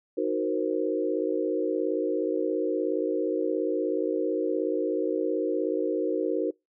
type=chord; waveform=sine; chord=C half-diminished seventh; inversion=first; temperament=equal; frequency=311.1 / 370 / 466.2 / 523.3 Hz; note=Eb4 / Gb4 / Bb4 / C5; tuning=0 / 0 / 0 / 0 cents; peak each=-30 / -29 / -29 / -32 dBFS; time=0.17-6.51 s; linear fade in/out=10 ms; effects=noise-tail reverb RT60 0.2 s tail -25 dB re dry